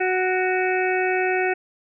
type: harmonic tone with a mistuned harmonic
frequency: 370 Hz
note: F#4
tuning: in tune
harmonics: 1 / 2 / 4 / 5 / 6 / 7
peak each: -22 / -25 / -28 / -29 / -30 / -30 dBFS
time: 0-1.54 s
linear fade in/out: 10 ms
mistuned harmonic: 6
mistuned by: +24 cents
effects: none